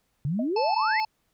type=exponential sweep; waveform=sine; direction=up; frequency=131.8 to 2204 Hz; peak=-24 dBFS; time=0.25-1 s; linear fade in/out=0 ms
type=tone with exponential decay; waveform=sine; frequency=628 Hz; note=D#5; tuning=16 cents sharp; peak=-27 dBFS; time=0.39-0.52 s; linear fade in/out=5 ms; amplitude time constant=27 ms
type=harmonic tone; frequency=873 Hz; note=A5; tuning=14 cents flat; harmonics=1 / 3 / 5 / 6; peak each=-24 / -37 / -37 / -39 dBFS; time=0.56-1.05 s; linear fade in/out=5 ms
effects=pink hiss -72 dBFS RMS until 1.33 s